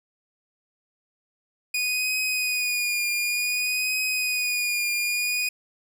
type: tone with vibrato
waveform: sawtooth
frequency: 2466 Hz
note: D#7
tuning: 16 cents flat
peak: -20 dBFS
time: 1.74-5.49 s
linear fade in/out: 5 ms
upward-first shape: triangle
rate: 0.55 Hz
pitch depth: 41 cents each way
effects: none